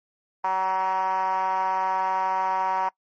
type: tone with band-pass filter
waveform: 5% pulse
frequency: 188.8 Hz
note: F#3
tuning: 35 cents sharp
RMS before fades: -24 dBFS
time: 0.44-2.89 s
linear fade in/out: 5 ms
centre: 890 Hz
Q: 8.2
effects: noise-tail reverb RT60 0.1 s tail -24 dB re dry + MP3 32 kbps